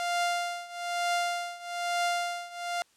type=tone with tremolo; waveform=sawtooth; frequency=698.5 Hz; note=F5; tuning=in tune; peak=-21 dBFS; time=0-2.82 s; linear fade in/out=0 ms; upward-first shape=triangle; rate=1.1 Hz; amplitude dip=90%; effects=white hiss -65 dBFS RMS until 2.96 s + low-pass 9000 Hz 12 dB/octave